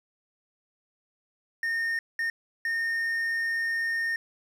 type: tone bursts at uneven times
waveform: triangle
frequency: 1832 Hz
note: A#6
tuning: 31 cents flat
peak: -24 dBFS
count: 3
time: 1.63-1.99 / 2.19-2.3 / 2.65-4.16 s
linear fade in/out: 2 ms
effects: 11-bit